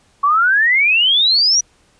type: exponential sweep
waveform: sine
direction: up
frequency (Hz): 1103 to 5920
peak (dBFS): -10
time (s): 0.23-1.61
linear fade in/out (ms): 10
effects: pink hiss -55 dBFS RMS until 1.99 s + resampled to 22050 Hz